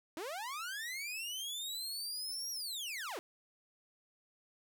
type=linear two-way sweep; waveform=sawtooth; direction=up then down; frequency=291.9 to 5710 to 291.9 Hz; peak=-36 dBFS; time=0.17-3.19 s; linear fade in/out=0 ms; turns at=2.51 s; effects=none